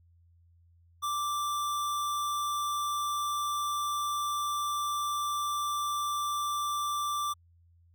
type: tone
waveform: square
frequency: 1174.7 Hz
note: D6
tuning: in tune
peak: -30 dBFS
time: 1.02-7.34 s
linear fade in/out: 20 ms
effects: added 85 Hz sine -59 dBFS peak until 7.94 s